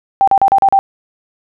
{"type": "tone bursts", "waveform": "sine", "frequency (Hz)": 784, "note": "G5", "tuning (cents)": 0, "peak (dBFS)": -6, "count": 6, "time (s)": [0.21, 0.79], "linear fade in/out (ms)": 0, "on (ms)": 65, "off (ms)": 38, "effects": []}